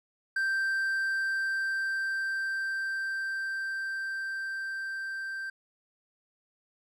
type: tone with level ramp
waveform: triangle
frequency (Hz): 1568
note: G6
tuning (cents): 0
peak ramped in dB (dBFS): -24 to -32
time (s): 0.36-5.5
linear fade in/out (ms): 5
effects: none